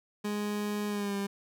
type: tone with pitch glide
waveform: 30% pulse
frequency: 207.7 to 199.35 Hz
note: G#3 to G3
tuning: 0 to +29 cents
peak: -28 dBFS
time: 0.24-1.27 s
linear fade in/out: 10 ms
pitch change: -71 cents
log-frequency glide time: 0.88-1.16 s
effects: none